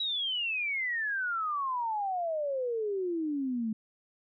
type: exponential sweep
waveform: sine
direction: down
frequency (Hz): 3915 to 214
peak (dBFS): -29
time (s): 0-3.73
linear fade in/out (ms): 5
effects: none